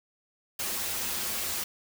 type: noise with comb filter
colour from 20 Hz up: white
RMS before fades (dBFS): -32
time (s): 0.59-1.64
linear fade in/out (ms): 5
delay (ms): 6.8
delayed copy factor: -0.65
effects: none